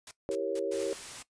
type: noise bursts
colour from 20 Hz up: white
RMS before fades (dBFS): -45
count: 4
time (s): 0.07-0.834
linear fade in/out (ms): 2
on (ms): 41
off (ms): 200
type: chord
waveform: sine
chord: E diminished seventh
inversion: none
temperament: equal with one note detuned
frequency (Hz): 329.6 / 392 / 466.2 / 549.6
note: E4 / G4 / Bb4 / Db5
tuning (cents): 0 / 0 / 0 / -15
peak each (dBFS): -38 / -34 / -34 / -33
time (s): 0.29-0.93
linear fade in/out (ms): 0
type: noise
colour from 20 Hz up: white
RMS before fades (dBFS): -43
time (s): 0.71-1.23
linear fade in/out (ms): 10
effects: noise-tail reverb RT60 0.1 s tail -17 dB re dry + resampled to 22050 Hz